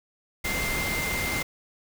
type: tone in noise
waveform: sine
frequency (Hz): 2093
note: C7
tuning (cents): 0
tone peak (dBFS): -29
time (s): 0.44-1.43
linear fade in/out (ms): 10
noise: pink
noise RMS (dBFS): -30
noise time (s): 0.44-1.43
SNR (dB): -2
effects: none